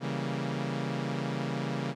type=chord; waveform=sawtooth; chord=C# diminished seventh; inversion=none; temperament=equal; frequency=138.59 / 164.81 / 196 / 233.1 Hz; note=C#3 / E3 / G3 / Bb3; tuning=0 / 0 / 0 / 0 cents; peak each=-30 / -33 / -34 / -33 dBFS; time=0-1.95 s; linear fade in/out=50 ms; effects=low-pass 5000 Hz 12 dB/octave